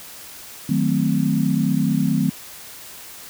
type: chord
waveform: sine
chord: D# diminished seventh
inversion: none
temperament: equal with one note detuned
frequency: 155.56 / 185 / 220 / 258.8 Hz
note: D#3 / F#3 / A3 / C4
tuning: 0 / 0 / 0 / -19 cents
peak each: -22 dBFS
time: 0.69-2.3 s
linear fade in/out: 5 ms
effects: white hiss -39 dBFS RMS until 3.29 s